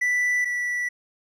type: tone pair in turn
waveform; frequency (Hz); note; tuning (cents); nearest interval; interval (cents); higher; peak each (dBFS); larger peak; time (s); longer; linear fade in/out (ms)
triangle; 1975.5 / 1958.5; B6 / B6; 0 / -15; unison; 15; first; -18 / -22; first; 0.01-0.45 / 0.45-0.89; neither; 10
effects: resampled to 32000 Hz